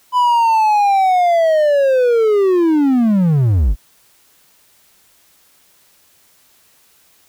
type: linear sweep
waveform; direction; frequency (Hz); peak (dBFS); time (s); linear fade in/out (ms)
triangle; down; 1004 to 39; -8; 0.12-3.76; 50
effects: white hiss -53 dBFS RMS until 7.28 s